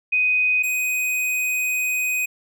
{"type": "tone pair in turn", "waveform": ["sine", "square"], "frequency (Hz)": [2500, 2500], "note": ["D#7", "D#7"], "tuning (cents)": [8, 8], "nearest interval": "unison", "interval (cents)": 0, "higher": "neither", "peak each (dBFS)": [-16, -21], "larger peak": "first", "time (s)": [[0.12, 0.63], [0.63, 2.26]], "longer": "second", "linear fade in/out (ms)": 10, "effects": []}